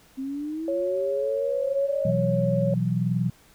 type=exponential sweep; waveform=sine; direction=up; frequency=261.6 to 639 Hz; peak=-28 dBFS; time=0.17-2.12 s; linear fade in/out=20 ms
type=tone; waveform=sine; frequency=554.4 Hz; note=C#5; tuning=in tune; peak=-24 dBFS; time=0.68-2.74 s; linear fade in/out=2 ms
type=chord; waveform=sine; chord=B suspended fourth; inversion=none; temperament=just; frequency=123.47 / 164.63 / 185.21 Hz; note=B2 / E3 / F#3; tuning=0 / -2 / +2 cents; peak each=-26 dBFS; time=2.05-3.3 s; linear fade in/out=5 ms
effects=pink hiss -56 dBFS RMS until 3.54 s